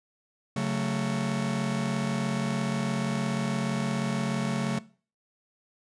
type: chord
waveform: 45% pulse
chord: F# minor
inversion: second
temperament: just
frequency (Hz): 138.75 / 185 / 222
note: C#3 / F#3 / A3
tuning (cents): +2 / 0 / +16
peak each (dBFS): -31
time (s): 0.56-4.79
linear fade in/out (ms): 5
effects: noise-tail reverb RT60 0.4 s tail -19 dB re dry + resampled to 22050 Hz